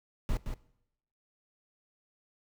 brown noise with echo, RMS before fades -29 dBFS, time 0.29-0.37 s, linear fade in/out 0 ms, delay 170 ms, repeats 1, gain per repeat -6 dB, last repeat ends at 0.54 s, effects noise-tail reverb RT60 0.8 s tail -20 dB re dry

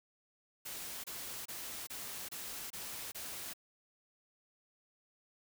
white noise bursts, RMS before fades -44 dBFS, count 7, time 0.65-3.536 s, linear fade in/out 10 ms, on 390 ms, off 26 ms, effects none

